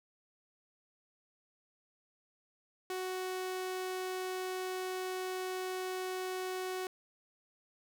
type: tone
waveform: sawtooth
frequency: 371.1 Hz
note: F#4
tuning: 5 cents sharp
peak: -32 dBFS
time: 2.9-6.87 s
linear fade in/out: 2 ms
effects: none